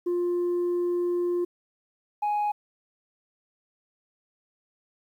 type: tone pair in turn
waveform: sine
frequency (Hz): 351.6 / 832.6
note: F4 / G#5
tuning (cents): +12 / +4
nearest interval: octave + minor third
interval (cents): 1492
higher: second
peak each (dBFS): -21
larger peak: neither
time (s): 0.06-1.45 / 2.22-2.52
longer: first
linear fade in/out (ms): 10
effects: tanh soft clip ceiling -22 dBFS + 10-bit